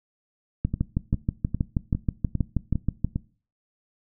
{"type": "two click trains", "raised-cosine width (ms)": 5, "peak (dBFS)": [-10, -13], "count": [16, 7], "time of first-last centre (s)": [[0.65, 3.046], [0.74, 3.159]], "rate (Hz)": [6.26, 2.48], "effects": ["noise-tail reverb RT60 0.4 s tail -20 dB re dry"]}